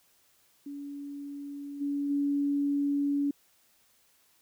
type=tone with level steps; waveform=sine; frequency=284.3 Hz; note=C#4; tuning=44 cents sharp; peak=-37 / -28 / -25 dBFS; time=0.66-3.31 s; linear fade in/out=5 ms; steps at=1.8 / 2.09 s; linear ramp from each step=20 ms; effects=white hiss -66 dBFS RMS until 4.41 s